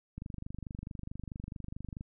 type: click train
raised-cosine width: 5 ms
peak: -28 dBFS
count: 46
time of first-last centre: 0.18-2.009 s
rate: 24.6 Hz
effects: none